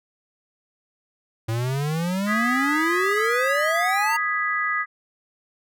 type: exponential sweep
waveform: square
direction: up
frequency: 110 to 932.3 Hz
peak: -23 dBFS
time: 1.48-4.17 s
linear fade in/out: 10 ms
type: chord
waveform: sine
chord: G# minor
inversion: second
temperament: equal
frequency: 1244.5 / 1661.2 / 1975.5 Hz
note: D#6 / G#6 / B6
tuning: 0 / 0 / 0 cents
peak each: -25 / -27 / -25 dBFS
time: 2.26-4.86 s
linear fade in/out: 50 ms
effects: none